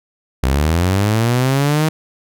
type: linear sweep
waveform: sawtooth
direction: up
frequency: 62.1 to 159.1 Hz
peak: -9 dBFS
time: 0.43-1.89 s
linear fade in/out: 5 ms
effects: none